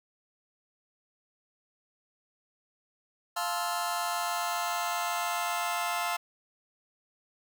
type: chord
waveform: sawtooth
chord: F major seventh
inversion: none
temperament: just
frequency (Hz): 698.5 / 873.1 / 1047.7 / 1309.6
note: F5 / A5 / C6 / E6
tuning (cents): 0 / -14 / +2 / -12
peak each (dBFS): -29 / -32 / -31 / -32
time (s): 3.36-6.17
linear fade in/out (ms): 10
effects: none